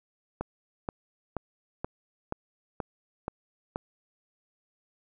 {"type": "click train", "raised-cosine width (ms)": 1, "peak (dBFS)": -17, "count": 8, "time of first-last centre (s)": [0.41, 3.759], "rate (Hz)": 2.09, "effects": []}